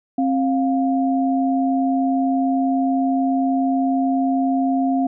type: tone pair together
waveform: sine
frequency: 266.4 / 703 Hz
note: C4 / F5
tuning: +31 / +11 cents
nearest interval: octave + perfect fourth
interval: 1680 cents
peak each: -17 / -22 dBFS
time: 0.18-5.07 s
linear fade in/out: 5 ms
effects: none